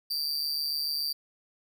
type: tone with amplitude modulation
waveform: 45% pulse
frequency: 4699 Hz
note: D8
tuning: in tune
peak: -24 dBFS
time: 0.1-1.13 s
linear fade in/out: 10 ms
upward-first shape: sine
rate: 147 Hz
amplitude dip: 85%
effects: none